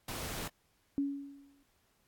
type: noise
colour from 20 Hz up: pink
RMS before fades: -40 dBFS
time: 0.08-0.48 s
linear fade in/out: 5 ms
type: tone with exponential decay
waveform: sine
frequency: 280.3 Hz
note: C#4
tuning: 19 cents sharp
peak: -27 dBFS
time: 0.98-1.63 s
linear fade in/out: 0 ms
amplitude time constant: 140 ms
effects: pink hiss -73 dBFS RMS until 2.07 s + AAC 64 kbps